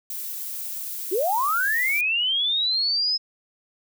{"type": "noise", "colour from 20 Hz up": "violet", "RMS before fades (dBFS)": -32, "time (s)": [0.1, 2.01], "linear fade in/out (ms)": 2}
{"type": "linear sweep", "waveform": "sine", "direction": "up", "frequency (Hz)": [327.7, 5160], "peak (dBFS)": -20, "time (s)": [1.11, 3.18], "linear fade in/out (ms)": 20}
{"effects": []}